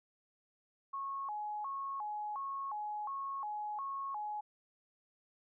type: tone with vibrato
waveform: sine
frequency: 960 Hz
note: B5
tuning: 49 cents flat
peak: -37 dBFS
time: 0.93-4.41 s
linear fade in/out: 10 ms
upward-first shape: square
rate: 1.4 Hz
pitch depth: 230 cents each way
effects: none